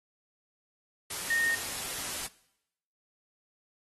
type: tone in noise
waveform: sine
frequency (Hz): 1844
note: A#6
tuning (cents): -19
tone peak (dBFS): -25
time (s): 1.3-1.55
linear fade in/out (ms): 5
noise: white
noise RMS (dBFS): -36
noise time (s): 1.1-2.27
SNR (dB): +8
effects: noise-tail reverb RT60 0.8 s tail -20 dB re dry + AAC 32 kbps